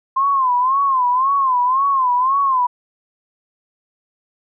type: tone with vibrato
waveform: sine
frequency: 1046.5 Hz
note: C6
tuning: in tune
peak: -13 dBFS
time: 0.16-2.67 s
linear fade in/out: 10 ms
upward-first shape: sine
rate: 1.9 Hz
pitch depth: 120 cents each way
effects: none